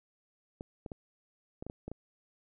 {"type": "clicks", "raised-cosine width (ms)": 2, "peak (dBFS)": -27, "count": 8, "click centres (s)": [0.609, 0.862, 0.918, 1.625, 1.666, 1.699, 1.88, 1.916], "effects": []}